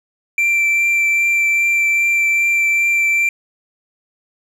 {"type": "tone with vibrato", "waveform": "triangle", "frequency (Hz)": 2349, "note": "D7", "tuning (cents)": 0, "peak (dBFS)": -11, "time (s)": [0.38, 3.29], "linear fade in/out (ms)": 2, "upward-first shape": "triangle", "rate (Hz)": 2.5, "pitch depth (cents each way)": 11, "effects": []}